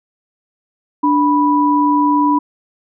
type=tone pair together; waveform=sine; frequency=293.7 / 984.5 Hz; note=D4 / B5; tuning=0 / -6 cents; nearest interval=octave + major sixth; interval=2094 cents; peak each=-13 dBFS; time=1.03-2.39 s; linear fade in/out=10 ms; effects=none